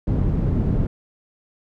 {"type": "low-pass noise", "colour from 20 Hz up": "white", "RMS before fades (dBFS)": -20, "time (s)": [0.07, 0.87], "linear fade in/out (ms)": 5, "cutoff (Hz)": 150, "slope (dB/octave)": 12, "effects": []}